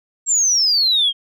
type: exponential sweep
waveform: sine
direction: down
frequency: 7600 to 3169 Hz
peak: -12 dBFS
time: 0.26-1.13 s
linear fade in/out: 50 ms
effects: tanh soft clip ceiling -8 dBFS